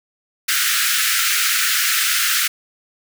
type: high-pass noise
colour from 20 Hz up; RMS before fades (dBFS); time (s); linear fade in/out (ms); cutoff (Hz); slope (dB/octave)
pink; -18; 0.48-2.48; 10; 1300; 96
effects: none